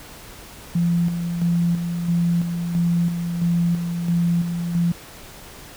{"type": "tone with tremolo", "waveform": "sine", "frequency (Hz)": 171.4, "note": "F3", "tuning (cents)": -32, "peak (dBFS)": -16, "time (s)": [0.75, 4.92], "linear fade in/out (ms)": 5, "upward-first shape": "square", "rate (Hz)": 1.5, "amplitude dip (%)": 50, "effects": ["pink hiss -41 dBFS RMS until 5.76 s"]}